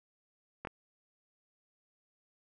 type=clicks; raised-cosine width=0.5 ms; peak=-24 dBFS; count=2; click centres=0.65 / 0.672 s; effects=none